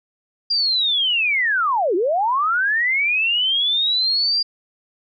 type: linear two-way sweep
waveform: sine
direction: down then up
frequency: 4826 to 329.6 to 4826 Hz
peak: -16 dBFS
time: 0.5-4.43 s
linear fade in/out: 10 ms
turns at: 1.95 s
effects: none